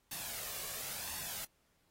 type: noise with flanger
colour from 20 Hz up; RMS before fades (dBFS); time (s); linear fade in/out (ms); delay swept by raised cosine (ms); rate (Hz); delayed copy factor
white; -42; 0.11-1.45; 5; 1.1 to 1.77; 0.96; +0.5
effects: pink hiss -75 dBFS RMS until 1.9 s + AAC 48 kbps